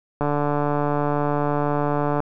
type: click train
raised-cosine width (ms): 1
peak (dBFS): -9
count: 292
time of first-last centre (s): 0.21-2.203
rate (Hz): 146
effects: none